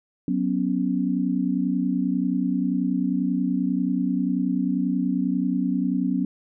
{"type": "chord", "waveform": "sine", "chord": "F# suspended fourth", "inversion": "none", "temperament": "equal", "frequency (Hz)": [185, 246.9, 277.2], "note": ["F#3", "B3", "C#4"], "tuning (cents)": [0, 0, 0], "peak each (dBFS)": [-25, -25, -25], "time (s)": [0.28, 6.25], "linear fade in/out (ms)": 2, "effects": []}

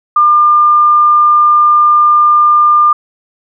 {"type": "tone", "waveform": "sine", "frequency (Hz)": 1200, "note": "D6", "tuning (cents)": 37, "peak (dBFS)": -4, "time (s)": [0.16, 2.93], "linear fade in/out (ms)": 5, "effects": []}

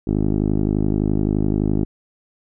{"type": "tone with low-pass filter", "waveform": "10% pulse", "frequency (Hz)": 51.7, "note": "G#1", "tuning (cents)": -7, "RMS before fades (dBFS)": -19, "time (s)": [0.07, 1.85], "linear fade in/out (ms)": 5, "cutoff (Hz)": 360, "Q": 1.7, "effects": []}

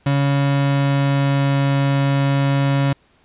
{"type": "tone with pitch glide", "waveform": "35% pulse", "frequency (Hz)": [140, 138.79], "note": ["C#3", "C#3"], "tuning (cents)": [18, 2], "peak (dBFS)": -13, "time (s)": [0.06, 2.93], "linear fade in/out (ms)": 5, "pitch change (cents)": -16, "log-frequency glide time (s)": [0.32, 1.71], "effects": ["pink hiss -57 dBFS RMS until 3.24 s", "resampled to 8000 Hz"]}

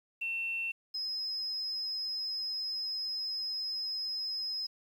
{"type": "tone pair in turn", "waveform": "sine", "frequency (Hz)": [2700, 5097], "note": ["E7", "D#8"], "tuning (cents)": [41, 41], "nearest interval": "major seventh", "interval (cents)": 1100, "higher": "second", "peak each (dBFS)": [-32, -33], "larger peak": "first", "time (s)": [[0.21, 0.72], [0.94, 4.67]], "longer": "second", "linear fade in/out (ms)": 10, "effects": ["10-bit"]}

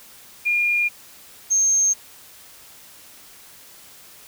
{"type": "tone pair in turn", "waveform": "sine", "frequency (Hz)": [2417, 6399], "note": ["D7", "G8"], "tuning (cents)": [49, 35], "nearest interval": "octave + perfect fourth", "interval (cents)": 1686, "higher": "second", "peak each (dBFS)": [-17, -15], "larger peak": "second", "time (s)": [[0.45, 0.89], [1.5, 1.94]], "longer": "neither", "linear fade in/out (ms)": 20, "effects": ["white hiss -46 dBFS RMS until 4.27 s"]}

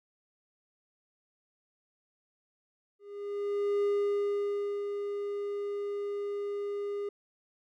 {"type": "tone with ADSR envelope", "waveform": "triangle", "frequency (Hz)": 406.8, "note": "G#4", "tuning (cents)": -36, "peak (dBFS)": -23, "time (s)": [2.99, 7.09], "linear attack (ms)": 840, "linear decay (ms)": 1000, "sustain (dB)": -7, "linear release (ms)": 4, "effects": []}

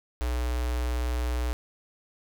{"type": "tone with notch filter", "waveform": "square", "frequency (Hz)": 61, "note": "B1", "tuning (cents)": -21, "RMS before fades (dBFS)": -28, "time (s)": [0.21, 1.53], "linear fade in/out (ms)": 0, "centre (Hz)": 190, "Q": 1.3, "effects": []}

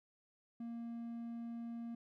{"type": "tone", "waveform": "triangle", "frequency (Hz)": 233.1, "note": "A#3", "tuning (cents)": 0, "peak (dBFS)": -40, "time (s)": [0.6, 1.95], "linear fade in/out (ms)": 5, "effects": []}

